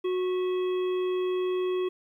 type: harmonic tone with a mistuned harmonic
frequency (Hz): 366.7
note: F#4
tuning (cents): -15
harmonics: 1 / 3 / 5 / 7 / 9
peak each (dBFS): -25 / -40 / -50 / -46 / -46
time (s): 0.04-1.89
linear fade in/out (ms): 10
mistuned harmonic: 5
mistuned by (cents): +110
effects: 11-bit